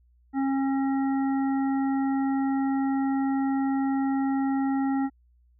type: harmonic tone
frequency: 271.1 Hz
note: C#4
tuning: 38 cents flat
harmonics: 1 / 3 / 5 / 7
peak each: -23 / -32 / -41 / -43 dBFS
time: 0.33-5.1 s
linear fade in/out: 50 ms
effects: added 60 Hz sine -58 dBFS peak until 5.59 s